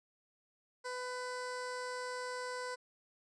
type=tone with notch filter; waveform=15% pulse; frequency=500 Hz; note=B4; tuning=21 cents sharp; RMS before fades=-41 dBFS; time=0.84-2.76 s; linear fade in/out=20 ms; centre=2600 Hz; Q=2; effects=resampled to 22050 Hz